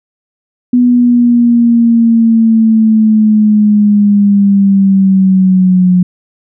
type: linear sweep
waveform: sine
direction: down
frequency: 246.8 to 180 Hz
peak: -4 dBFS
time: 0.73-6.03 s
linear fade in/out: 5 ms
effects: none